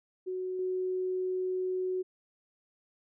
sine tone with level steps, 370 Hz, F#4, in tune, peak -32 / -29 dBFS, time 0.26-2.03 s, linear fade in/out 20 ms, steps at 0.59 s, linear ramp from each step 2 ms, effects none

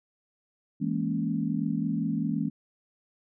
sine chord, A# half-diminished seventh, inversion second, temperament equal, 164.81 / 207.7 / 233.1 / 277.2 Hz, E3 / G#3 / A#3 / C#4, 0 / 0 / 0 / 0 cents, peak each -31 / -31 / -31 / -32 dBFS, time 0.8-2.5 s, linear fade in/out 20 ms, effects none

